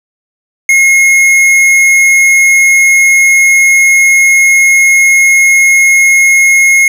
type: tone with hard clipping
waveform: sine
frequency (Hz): 2158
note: C#7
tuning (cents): -47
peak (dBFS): -5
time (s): 0.69-6.88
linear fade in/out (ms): 2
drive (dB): 11
effects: none